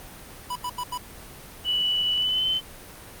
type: tone bursts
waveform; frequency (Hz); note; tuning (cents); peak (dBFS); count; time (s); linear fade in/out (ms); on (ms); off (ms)
square; 987.8; B5; 0; -28; 4; 0.5-0.977; 5; 57; 83
type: tone with pitch glide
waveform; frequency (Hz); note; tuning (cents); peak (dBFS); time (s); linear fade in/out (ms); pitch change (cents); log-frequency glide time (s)
sine; 2960 to 3063; F#7 to G7; 0 to -41; -21; 1.64-2.61; 50; +59; 2.16-2.46
type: clicks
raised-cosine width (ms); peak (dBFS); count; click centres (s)
0.2; -27; 6; 2.136 / 2.177 / 2.224 / 2.289 / 2.383 / 2.568
effects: pink hiss -43 dBFS RMS until 3.2 s + Opus 32 kbps